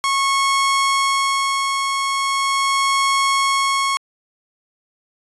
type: tone with tremolo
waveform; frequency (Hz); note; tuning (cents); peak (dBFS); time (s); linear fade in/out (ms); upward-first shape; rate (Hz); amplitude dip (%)
sawtooth; 1096; C#6; -20; -11; 0.04-3.97; 0; sine; 0.4; 35
effects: resampled to 24000 Hz